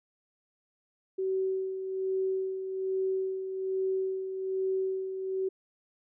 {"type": "tone with tremolo", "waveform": "sine", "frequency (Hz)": 380, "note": "F#4", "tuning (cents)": 46, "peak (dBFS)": -26, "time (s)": [1.18, 5.49], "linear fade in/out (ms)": 10, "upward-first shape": "sine", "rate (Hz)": 1.2, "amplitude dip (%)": 55, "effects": []}